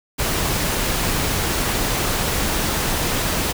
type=noise; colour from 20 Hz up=pink; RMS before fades=-21 dBFS; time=0.18-3.53 s; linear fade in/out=20 ms; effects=none